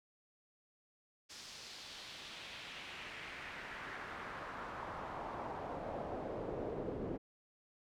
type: noise with band-pass filter sweep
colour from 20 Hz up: brown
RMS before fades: -45 dBFS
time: 1.29-7.18 s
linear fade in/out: 20 ms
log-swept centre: 5500 to 390 Hz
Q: 1.8
effects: none